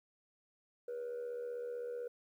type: tone with amplitude modulation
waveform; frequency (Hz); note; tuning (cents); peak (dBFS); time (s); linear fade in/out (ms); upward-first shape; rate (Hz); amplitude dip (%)
sine; 483.3; B4; -38; -34; 0.88-2.08; 5; sine; 75.8; 65
effects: tanh soft clip ceiling -36 dBFS + 12-bit